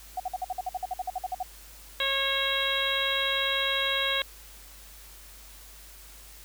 sine tone bursts, 740 Hz, F#5, in tune, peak -27 dBFS, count 16, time 0.17-1.43 s, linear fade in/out 5 ms, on 30 ms, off 52 ms
harmonic tone, 546 Hz, C#5, 26 cents flat, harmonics 1 / 2 / 3 / 4 / 5 / 6 / 7, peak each -34 / -35 / -32 / -33 / -35 / -31 / -30 dBFS, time 2-4.22 s, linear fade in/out 2 ms
effects added 50 Hz sine -50 dBFS peak until 6.44 s + white hiss -50 dBFS RMS until 6.44 s

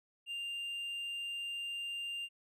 triangle tone, 2794 Hz, F7, in tune, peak -36 dBFS, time 0.26-2.29 s, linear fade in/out 50 ms, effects resampled to 32000 Hz

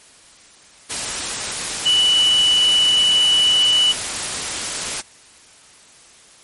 sine tone in noise, 2960 Hz, F#7, in tune, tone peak -12 dBFS, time 1.85-3.93 s, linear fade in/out 20 ms, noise white, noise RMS -24 dBFS, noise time 0.89-5.02 s, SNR +9 dB, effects white hiss -47 dBFS RMS until 6.43 s + MP3 48 kbps

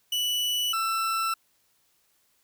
40% pulse tone pair in turn, 2960 / 1333.9 Hz, F#7 / E6, 0 / +20 cents, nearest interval octave + major second, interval 1380 cents, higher first, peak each -24 dBFS, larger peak neither, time 0.12-0.73 / 0.73-1.34 s, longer neither, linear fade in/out 5 ms, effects white hiss -68 dBFS RMS until 2.43 s

